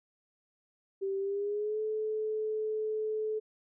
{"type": "tone with pitch glide", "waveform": "sine", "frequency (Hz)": [389.8, 432.5], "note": ["G4", "A4"], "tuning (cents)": [-10, -30], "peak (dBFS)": -30, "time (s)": [1.01, 3.4], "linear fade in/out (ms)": 20, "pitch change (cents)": 180, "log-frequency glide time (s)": [1.18, 1.8], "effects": []}